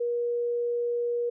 sine tone, 477.7 Hz, A#4, 42 cents sharp, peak -25 dBFS, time 0-1.3 s, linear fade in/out 10 ms, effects none

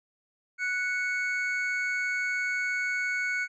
triangle tone pair together, 1480 / 2217 Hz, F#6 / C#7, 0 / 0 cents, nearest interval perfect fifth, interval 700 cents, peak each -28 / -28 dBFS, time 0.58-3.48 s, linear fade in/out 50 ms, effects resampled to 22050 Hz

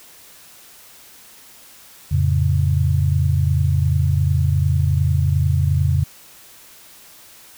sine chord, F augmented, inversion none, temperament equal, 87.31 / 110 / 138.59 Hz, F2 / A2 / C#3, 0 / 0 / 0 cents, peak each -17 / -23 / -18 dBFS, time 2.11-6.04 s, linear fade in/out 10 ms, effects white hiss -45 dBFS RMS until 7.57 s

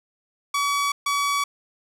sawtooth tone bursts at uneven times, 1137 Hz, C#6, 44 cents sharp, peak -17 dBFS, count 2, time 0.54-0.92 / 1.06-1.44 s, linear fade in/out 5 ms, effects low-pass 11000 Hz 12 dB/octave + 9-bit

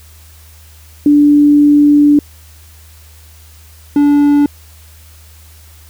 sine / triangle tone pair in turn, 292.2 / 289.2 Hz, D4 / D4, -9 / -27 cents, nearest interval unison, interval 18 cents, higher first, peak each -4 dBFS, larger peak neither, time 1.06-2.19 / 3.96-4.46 s, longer first, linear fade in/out 2 ms, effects added 78 Hz sine -38 dBFS peak until 5.89 s + white hiss -44 dBFS RMS until 5.89 s

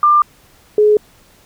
sine tone pair in turn, 1193 / 421.8 Hz, D6 / G#4, +27 / +27 cents, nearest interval octave + tritone, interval 1800 cents, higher first, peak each -7 dBFS, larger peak neither, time 0.03-0.22 / 0.78-0.97 s, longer neither, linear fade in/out 2 ms, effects pink hiss -49 dBFS RMS until 1.45 s

